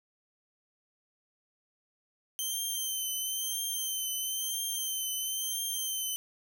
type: tone with vibrato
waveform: 10% pulse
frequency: 3108 Hz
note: G7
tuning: 16 cents flat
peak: -24 dBFS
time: 2.39-6.16 s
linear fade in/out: 0 ms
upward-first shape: triangle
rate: 1 Hz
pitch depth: 45 cents each way
effects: none